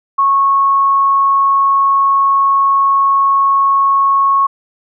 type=tone; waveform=sine; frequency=1100 Hz; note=C#6; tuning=14 cents flat; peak=-8 dBFS; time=0.18-4.47 s; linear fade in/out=10 ms; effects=none